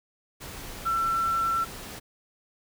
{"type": "tone in noise", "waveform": "sine", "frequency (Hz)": 1345, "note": "E6", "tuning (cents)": 34, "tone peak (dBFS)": -23, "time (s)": [0.85, 1.65], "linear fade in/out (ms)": 20, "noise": "pink", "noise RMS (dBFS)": -40, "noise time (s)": [0.4, 2], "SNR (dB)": 14, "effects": []}